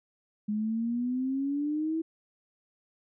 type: exponential sweep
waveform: sine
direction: up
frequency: 207.7 to 327.8 Hz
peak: -27 dBFS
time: 0.48-2.02 s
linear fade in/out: 10 ms
effects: none